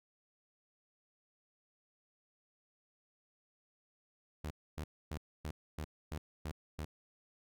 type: tone bursts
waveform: sawtooth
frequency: 76.5 Hz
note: D#2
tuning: 29 cents flat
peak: -35 dBFS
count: 8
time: 4.44-6.85 s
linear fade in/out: 5 ms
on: 65 ms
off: 270 ms
effects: none